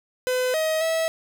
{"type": "tone with pitch steps", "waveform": "45% pulse", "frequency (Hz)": [506, 632, 649], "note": ["B4", "D#5", "E5"], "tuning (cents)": [42, 27, -27], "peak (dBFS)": -21, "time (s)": [0.27, 1.08], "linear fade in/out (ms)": 0, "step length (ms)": 270, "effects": []}